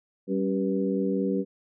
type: harmonic tone with a mistuned harmonic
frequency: 97 Hz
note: G2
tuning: 18 cents flat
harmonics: 2 / 3 / 4 / 5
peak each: -27 / -29 / -30 / -31 dBFS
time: 0.27-1.45 s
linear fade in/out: 50 ms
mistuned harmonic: 3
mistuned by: -76 cents
effects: none